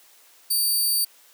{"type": "tone", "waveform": "10% pulse", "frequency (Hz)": 4622, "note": "D8", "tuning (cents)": -28, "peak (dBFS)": -13, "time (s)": [0.5, 1.05], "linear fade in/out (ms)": 10, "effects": ["white hiss -54 dBFS RMS until 1.33 s", "high-pass 400 Hz 12 dB/octave"]}